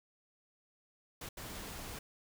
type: noise bursts at uneven times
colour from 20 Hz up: pink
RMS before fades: -45 dBFS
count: 2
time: 1.21-1.29 / 1.37-1.99 s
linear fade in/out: 5 ms
effects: none